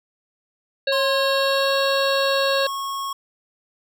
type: harmonic tone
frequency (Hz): 547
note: C#5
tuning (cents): -23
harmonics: 1 / 3 / 5 / 7 / 8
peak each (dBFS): -20 / -26 / -30 / -27 / -28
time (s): 0.87-2.67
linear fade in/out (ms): 5
type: tone with pitch glide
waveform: square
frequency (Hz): 1058 to 1096.6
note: C6 to C#6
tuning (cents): +19 to -19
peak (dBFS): -26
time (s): 0.92-3.13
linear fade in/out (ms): 5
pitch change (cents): +62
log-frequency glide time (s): 1.03-1.73
effects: none